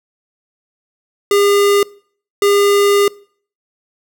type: tone bursts at uneven times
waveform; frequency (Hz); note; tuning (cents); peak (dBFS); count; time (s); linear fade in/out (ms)
square; 404.5; G#4; -46; -10; 2; 1.31-1.83 / 2.42-3.08; 2
effects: noise-tail reverb RT60 0.5 s tail -23 dB re dry